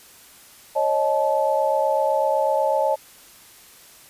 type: tone cluster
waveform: sine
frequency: 548 / 616 / 867 Hz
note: C#5 / D#5 / A5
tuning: -20 / -17 / -26 cents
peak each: -22 dBFS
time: 0.75-2.96 s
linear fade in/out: 20 ms
effects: white hiss -48 dBFS RMS until 4.09 s + resampled to 32000 Hz